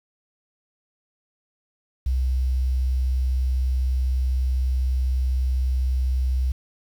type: tone with quantisation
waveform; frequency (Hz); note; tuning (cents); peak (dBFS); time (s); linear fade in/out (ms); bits
sine; 64; C2; -38; -19; 2.06-6.52; 5; 8
effects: none